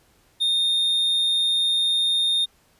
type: tone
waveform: triangle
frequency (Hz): 3662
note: A#7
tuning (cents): -32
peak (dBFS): -17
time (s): 0.4-2.46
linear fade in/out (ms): 20
effects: pink hiss -60 dBFS RMS until 2.79 s + resampled to 32000 Hz